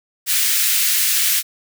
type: high-pass noise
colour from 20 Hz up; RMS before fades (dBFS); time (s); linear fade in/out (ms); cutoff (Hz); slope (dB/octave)
white; -17; 0.26-1.43; 50; 1700; 24
effects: none